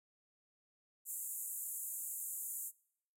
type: band-pass noise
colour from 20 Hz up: white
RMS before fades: -43 dBFS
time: 1.05-2.72 s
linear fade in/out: 50 ms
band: 6900 to 15000 Hz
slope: 96 dB/octave
effects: noise-tail reverb RT60 0.7 s tail -24 dB re dry